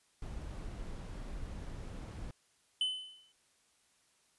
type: noise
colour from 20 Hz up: brown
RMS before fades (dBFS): -43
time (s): 0.22-2.31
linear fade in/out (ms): 2
type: tone with exponential decay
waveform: triangle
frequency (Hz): 3030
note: F#7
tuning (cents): +40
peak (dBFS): -26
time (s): 2.81-3.32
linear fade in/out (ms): 2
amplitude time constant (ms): 110
effects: white hiss -71 dBFS RMS until 4.38 s + resampled to 24000 Hz